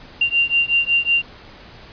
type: beating tone pair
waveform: sine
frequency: 2775 / 2780.4 Hz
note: F7 / F7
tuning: -12 / -8 cents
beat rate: 5.4 Hz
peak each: -18 dBFS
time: 0.21-1.22 s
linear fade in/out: 5 ms
effects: pink hiss -42 dBFS RMS until 1.92 s + resampled to 11025 Hz